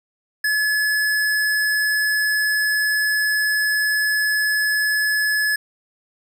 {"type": "tone", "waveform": "square", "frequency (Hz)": 1709, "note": "G#6", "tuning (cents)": 49, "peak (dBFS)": -18, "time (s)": [0.44, 5.56], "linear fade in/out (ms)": 5, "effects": []}